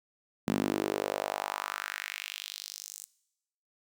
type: tone with high-pass filter sweep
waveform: sawtooth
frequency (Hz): 50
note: G1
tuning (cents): +35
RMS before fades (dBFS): -35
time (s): 0.47-3.06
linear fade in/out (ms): 5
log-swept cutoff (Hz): 210 to 8100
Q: 2.4
effects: noise-tail reverb RT60 0.9 s tail -21 dB re dry